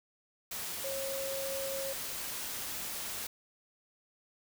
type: tone in noise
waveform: sine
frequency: 543 Hz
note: C#5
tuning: 36 cents flat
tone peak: -36 dBFS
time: 0.84-1.93 s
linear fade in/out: 5 ms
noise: white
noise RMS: -39 dBFS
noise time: 0.51-3.27 s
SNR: 0 dB
effects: none